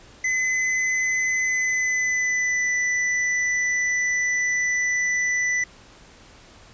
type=tone with pitch glide; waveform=square; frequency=2028 to 1985.1 Hz; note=B6 to B6; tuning=+45 to +8 cents; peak=-21 dBFS; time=0.24-5.64 s; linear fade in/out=5 ms; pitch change=-37 cents; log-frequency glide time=1.46-2.76 s; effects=pink hiss -49 dBFS RMS until 6.73 s + resampled to 16000 Hz